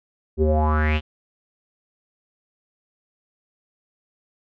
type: tone with low-pass filter sweep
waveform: square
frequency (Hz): 76.7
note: D#2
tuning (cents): -24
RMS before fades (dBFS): -19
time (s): 0.37-1.01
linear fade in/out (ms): 50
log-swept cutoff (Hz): 340 to 3200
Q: 6.5
effects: none